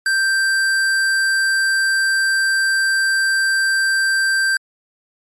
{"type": "tone", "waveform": "square", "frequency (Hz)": 1570, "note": "G6", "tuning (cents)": 2, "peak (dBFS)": -15, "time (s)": [0.06, 4.57], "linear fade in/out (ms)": 2, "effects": ["low-pass 11000 Hz 12 dB/octave", "MP3 64 kbps"]}